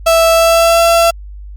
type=tone with pitch glide; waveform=35% pulse; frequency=659.3 to 673.5 Hz; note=E5 to E5; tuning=0 to +37 cents; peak=-5 dBFS; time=0.06-1.11 s; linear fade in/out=10 ms; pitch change=+37 cents; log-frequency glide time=0.32-0.82 s; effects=added 50 Hz sine -27 dBFS peak until 1.56 s + Opus 48 kbps